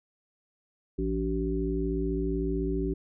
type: harmonic tone with a mistuned harmonic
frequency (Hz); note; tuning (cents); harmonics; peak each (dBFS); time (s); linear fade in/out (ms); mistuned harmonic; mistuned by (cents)
57; A#1; -38; 1 / 3 / 5 / 7; -31 / -34 / -32 / -31; 0.98-2.94; 10; 7; -81
effects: none